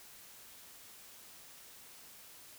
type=silence; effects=white hiss -55 dBFS RMS until 2.58 s